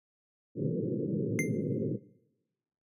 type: band-pass noise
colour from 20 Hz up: pink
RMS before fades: -32 dBFS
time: 0.55-1.99 s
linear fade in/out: 50 ms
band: 110 to 510 Hz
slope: 96 dB/octave
type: tone with exponential decay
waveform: square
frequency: 2093 Hz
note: C7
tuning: in tune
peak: -27 dBFS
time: 1.39-1.55 s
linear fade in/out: 0 ms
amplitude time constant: 33 ms
effects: noise-tail reverb RT60 1.0 s tail -21 dB re dry + resampled to 32000 Hz